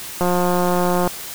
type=click train; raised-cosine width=1 ms; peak=-6 dBFS; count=155; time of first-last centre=0.21-1.075 s; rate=178 Hz; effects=white hiss -32 dBFS RMS until 1.34 s